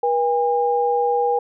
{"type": "tone pair together", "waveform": "sine", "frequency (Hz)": [481.6, 810], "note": ["B4", "G#5"], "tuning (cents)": [-44, -43], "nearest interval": "major sixth", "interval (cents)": 901, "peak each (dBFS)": -19, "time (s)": [0.03, 1.39], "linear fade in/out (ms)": 5, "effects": []}